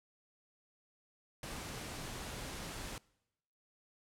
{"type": "noise", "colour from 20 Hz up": "pink", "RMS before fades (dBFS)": -44, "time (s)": [1.43, 2.98], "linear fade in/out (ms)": 2, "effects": ["noise-tail reverb RT60 0.9 s tail -24 dB re dry", "low-pass 11000 Hz 12 dB/octave"]}